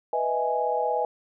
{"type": "chord", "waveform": "sine", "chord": "E major seventh", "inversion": "second", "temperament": "equal", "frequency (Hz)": [493.9, 622.3, 659.3, 830.6], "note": ["B4", "D#5", "E5", "G#5"], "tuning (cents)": [0, 0, 0, 0], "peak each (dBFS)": [-28, -30, -31, -26], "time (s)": [0.13, 1.05], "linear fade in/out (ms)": 2, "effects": []}